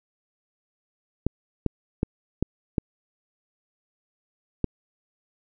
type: clicks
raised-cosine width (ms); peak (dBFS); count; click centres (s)
3; -9; 6; 1.266 / 1.663 / 2.031 / 2.426 / 2.782 / 4.643
effects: none